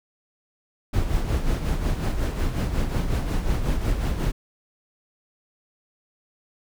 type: noise with tremolo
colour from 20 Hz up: brown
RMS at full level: -21 dBFS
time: 0.93-4.32 s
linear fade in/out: 10 ms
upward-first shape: sine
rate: 5.5 Hz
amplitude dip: 55%
effects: none